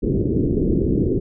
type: low-pass noise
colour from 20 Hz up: white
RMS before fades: -19 dBFS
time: 0.02-1.2 s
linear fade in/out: 20 ms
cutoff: 420 Hz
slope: 48 dB/octave
effects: none